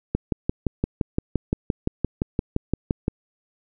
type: click train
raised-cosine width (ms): 3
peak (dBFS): -8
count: 18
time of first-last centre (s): 0.15-3.081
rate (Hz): 5.8
effects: none